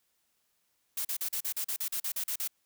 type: noise bursts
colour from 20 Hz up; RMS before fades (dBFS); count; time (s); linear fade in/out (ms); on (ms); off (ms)
blue; -33; 13; 0.97-2.477; 5; 79; 40
effects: white hiss -75 dBFS RMS until 2.65 s